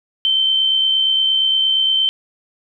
sine tone with amplitude modulation, 3100 Hz, G7, 20 cents flat, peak -11 dBFS, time 0.25-2.09 s, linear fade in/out 0 ms, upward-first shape sine, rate 68.6 Hz, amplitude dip 40%, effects none

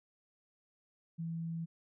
sine tone, 165.3 Hz, E3, 5 cents sharp, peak -36 dBFS, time 1.18-1.66 s, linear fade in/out 20 ms, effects none

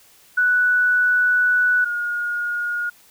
sine tone pair in turn, 1480 / 1433.7 Hz, F#6 / F6, 0 / +45 cents, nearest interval minor second, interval 55 cents, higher first, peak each -14 / -21 dBFS, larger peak first, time 0.37-1.85 / 1.85-2.9 s, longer first, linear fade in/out 10 ms, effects white hiss -52 dBFS RMS until 3.1 s

